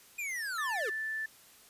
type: linear sweep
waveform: square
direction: down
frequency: 2482 to 370 Hz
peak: -35 dBFS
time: 0.18-0.9 s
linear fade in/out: 10 ms
type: tone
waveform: sine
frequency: 1760 Hz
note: A6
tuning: in tune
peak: -33 dBFS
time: 0.58-1.26 s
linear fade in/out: 5 ms
effects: white hiss -58 dBFS RMS until 1.69 s + resampled to 32000 Hz